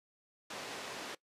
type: band-pass noise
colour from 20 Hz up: pink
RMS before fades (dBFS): -44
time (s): 0.5-1.15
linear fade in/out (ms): 5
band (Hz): 330 to 6100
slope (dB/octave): 12
effects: noise-tail reverb RT60 0.1 s tail -20 dB re dry + resampled to 32000 Hz